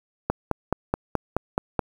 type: click train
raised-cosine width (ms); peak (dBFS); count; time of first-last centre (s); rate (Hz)
1; -7; 8; 0.3-1.793; 4.69
effects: 7-bit